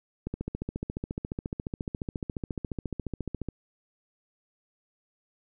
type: click train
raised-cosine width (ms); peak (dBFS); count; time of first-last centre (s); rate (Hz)
3; -19; 47; 0.27-3.487; 14.3
effects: none